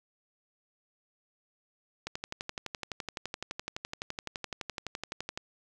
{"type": "click train", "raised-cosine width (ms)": 0.2, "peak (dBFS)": -18, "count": 40, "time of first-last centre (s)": [2.07, 5.375], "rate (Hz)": 11.8, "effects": []}